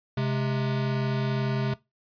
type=tone pair together; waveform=square; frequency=132.29 / 210 Hz; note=C3 / G#3; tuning=+19 / +19 cents; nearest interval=minor sixth; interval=800 cents; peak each=-26 / -32 dBFS; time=0.17-1.74 s; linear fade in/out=5 ms; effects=noise-tail reverb RT60 0.2 s tail -19 dB re dry + resampled to 11025 Hz